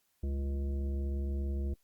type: harmonic tone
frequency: 69.3 Hz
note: C#2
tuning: in tune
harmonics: 1 / 3 / 5 / 7 / 9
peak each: -31 / -43 / -45 / -53 / -56 dBFS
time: 0.23-1.74 s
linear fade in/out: 5 ms
effects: white hiss -75 dBFS RMS until 1.83 s + Opus 48 kbps